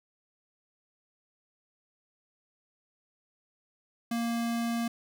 square tone, 233.1 Hz, A#3, in tune, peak -29 dBFS, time 4.11-4.88 s, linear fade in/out 5 ms, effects none

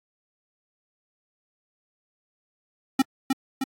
square tone with echo, 266.7 Hz, C4, 33 cents sharp, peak -16 dBFS, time 2.99-3.02 s, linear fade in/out 5 ms, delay 310 ms, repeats 2, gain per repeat -4 dB, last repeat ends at 3.64 s, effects AAC 48 kbps

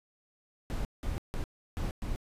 brown noise bursts at uneven times, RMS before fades -33 dBFS, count 5, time 0.7-0.85 / 1.03-1.18 / 1.34-1.44 / 1.77-1.91 / 2.02-2.16 s, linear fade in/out 0 ms, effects resampled to 32000 Hz

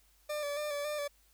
40% pulse tone with vibrato, 587.3 Hz, D5, in tune, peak -33 dBFS, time 0.29-1.08 s, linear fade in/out 10 ms, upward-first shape square, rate 3.6 Hz, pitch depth 32 cents each way, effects added 50 Hz sine -67 dBFS peak until 1.33 s + white hiss -68 dBFS RMS until 1.33 s

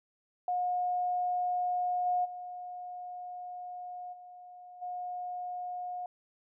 sine tone with level steps, 720 Hz, F#5, 47 cents flat, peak -28 / -26 / -39 / -47 / -35 dBFS, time 0.48-6.06 s, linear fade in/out 2 ms, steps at 2.05 / 2.24 / 4.12 / 4.81 s, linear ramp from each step 20 ms, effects none

